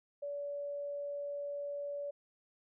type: tone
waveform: sine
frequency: 573 Hz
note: D5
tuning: 43 cents flat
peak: -37 dBFS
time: 0.22-2.11 s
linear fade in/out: 10 ms
effects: none